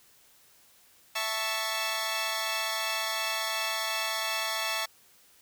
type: chord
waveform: 10% pulse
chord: A major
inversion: second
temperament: equal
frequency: 659.3 / 880 / 1108.7 Hz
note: E5 / A5 / C#6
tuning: 0 / 0 / 0 cents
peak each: -25 dBFS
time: 1.15-4.86 s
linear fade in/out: 10 ms
effects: white hiss -60 dBFS RMS until 5.41 s